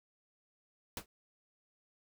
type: noise with exponential decay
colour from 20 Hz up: pink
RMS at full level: -35 dBFS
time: 0.97-1.06 s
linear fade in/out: 2 ms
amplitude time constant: 19 ms
effects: none